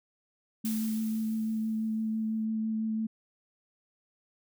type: tone with vibrato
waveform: sine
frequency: 220 Hz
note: A3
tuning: in tune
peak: -28 dBFS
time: 0.64-3.07 s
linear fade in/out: 10 ms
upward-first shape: sine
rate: 6 Hz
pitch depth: 11 cents each way
type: noise with exponential decay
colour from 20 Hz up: blue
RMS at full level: -38 dBFS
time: 0.65-2.45 s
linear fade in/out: 1 ms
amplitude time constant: 390 ms
effects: none